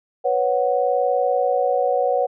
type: chord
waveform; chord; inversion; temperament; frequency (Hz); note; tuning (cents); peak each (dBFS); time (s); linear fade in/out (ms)
sine; B suspended second; none; equal; 493.9 / 554.4 / 740; B4 / C#5 / F#5; 0 / 0 / 0; -21; 0.24-2.27; 20
effects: none